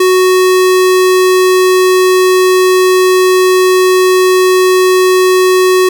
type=tone; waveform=square; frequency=370 Hz; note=F#4; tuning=in tune; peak=-6 dBFS; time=0-5.89 s; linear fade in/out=5 ms; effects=8-bit